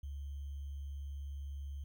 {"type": "tone with sample-and-hold", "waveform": "sine", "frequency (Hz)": 70.3, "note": "C#2", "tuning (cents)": 25, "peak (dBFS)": -40, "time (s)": [0.03, 1.84], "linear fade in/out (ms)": 5, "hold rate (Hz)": 3150, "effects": []}